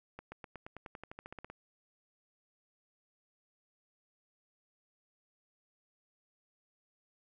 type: accelerating click train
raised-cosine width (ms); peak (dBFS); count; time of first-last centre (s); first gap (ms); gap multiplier
0.5; -30; 16; 0.19-1.5; 130; 0.94
effects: none